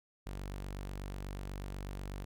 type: tone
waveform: sawtooth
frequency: 48.16 Hz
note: G1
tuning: 30 cents flat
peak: -36 dBFS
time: 0.26-2.25 s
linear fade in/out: 10 ms
effects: none